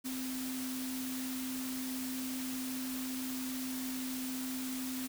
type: tone in noise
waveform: sine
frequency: 258.5 Hz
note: C4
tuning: 21 cents flat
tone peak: -37 dBFS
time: 0.04-5.08 s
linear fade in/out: 20 ms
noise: white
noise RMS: -43 dBFS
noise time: 0.04-5.08 s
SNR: +3 dB
effects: none